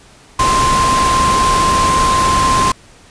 sine tone in noise, 1046.5 Hz, C6, in tune, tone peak -11 dBFS, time 0.39-2.72 s, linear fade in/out 5 ms, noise pink, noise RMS -17 dBFS, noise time 0.39-2.72 s, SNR +3 dB, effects pink hiss -44 dBFS RMS until 3.1 s + resampled to 22050 Hz

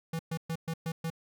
square tone bursts, 163.5 Hz, E3, 14 cents flat, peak -32 dBFS, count 6, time 0.13-1.102 s, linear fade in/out 5 ms, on 62 ms, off 120 ms, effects none

